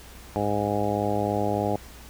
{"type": "harmonic tone", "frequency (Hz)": 103.2, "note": "G#2", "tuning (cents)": -10, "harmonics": [1, 2, 3, 4, 5, 6, 7, 8], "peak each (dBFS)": [-31, -31, -31, -31, -31, -31, -31, -31], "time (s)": [0.36, 1.76], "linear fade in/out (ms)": 0, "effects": ["added 60 Hz sine -46 dBFS peak until 2.09 s", "pink hiss -47 dBFS RMS until 2.09 s"]}